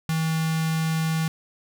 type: tone with notch filter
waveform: square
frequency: 160.6 Hz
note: E3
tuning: 45 cents flat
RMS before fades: -24 dBFS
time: 0.09-1.28 s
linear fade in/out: 2 ms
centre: 420 Hz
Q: 0.56
effects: none